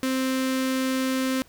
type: tone with notch filter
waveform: sawtooth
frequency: 261.6 Hz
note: C4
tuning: in tune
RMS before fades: -25 dBFS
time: 0.03-1.42 s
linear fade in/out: 0 ms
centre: 770 Hz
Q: 1.7
effects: pink hiss -56 dBFS RMS until 1.48 s